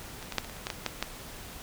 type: clicks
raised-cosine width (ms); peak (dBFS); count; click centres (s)
0.2; -24 / -18 / -8 / -25 / -27 / -29 / -14 / -14 / -11 / -11; 10; 0.227 / 0.323 / 0.383 / 0.446 / 0.497 / 0.567 / 0.669 / 0.702 / 0.863 / 1.026
effects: pink hiss -44 dBFS RMS until 1.62 s